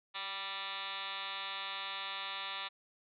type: tone with frequency modulation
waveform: sine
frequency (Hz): 2362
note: D7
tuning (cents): +9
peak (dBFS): -38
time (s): 0.14-2.69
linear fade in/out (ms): 20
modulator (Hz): 198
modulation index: 7.7
effects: none